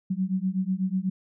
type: beating tone pair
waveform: sine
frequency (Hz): 184 / 192.1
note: F#3 / G3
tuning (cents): -9 / -35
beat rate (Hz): 8.1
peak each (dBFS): -27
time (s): 0.1-1.1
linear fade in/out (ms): 10
effects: none